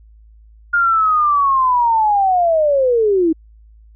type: linear sweep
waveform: sine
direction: down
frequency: 1421 to 311.1 Hz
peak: -11 dBFS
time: 0.73-3.33 s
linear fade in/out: 10 ms
effects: added 54 Hz sine -42 dBFS peak until 3.95 s